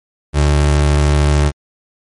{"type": "tone", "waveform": "30% pulse", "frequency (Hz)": 73.42, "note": "D2", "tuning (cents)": 0, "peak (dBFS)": -7, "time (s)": [0.33, 1.52], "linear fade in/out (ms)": 50, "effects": ["MP3 48 kbps"]}